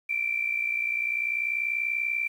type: tone with amplitude modulation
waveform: sine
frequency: 2349 Hz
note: D7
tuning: in tune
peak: -22 dBFS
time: 0.09-2.28 s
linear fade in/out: 10 ms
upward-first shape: sine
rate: 60.3 Hz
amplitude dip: 70%
effects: 9-bit